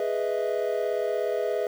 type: chord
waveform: triangle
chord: E major seventh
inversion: first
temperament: equal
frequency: 415.3 / 493.9 / 622.3 / 659.3 Hz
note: G#4 / B4 / D#5 / E5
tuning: 0 / 0 / 0 / 0 cents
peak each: -27 / -28 / -29 / -29 dBFS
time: 0-1.67 s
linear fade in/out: 2 ms
effects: 8-bit